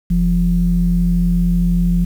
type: tone pair together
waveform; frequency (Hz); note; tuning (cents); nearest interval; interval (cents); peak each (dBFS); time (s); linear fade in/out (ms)
sine; 43.58 / 174.3; F1 / F3; -3 / -3; 2 octaves; 2400; -15 / -13; 0.1-2.05; 10
effects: tanh soft clip ceiling -4 dBFS + 7-bit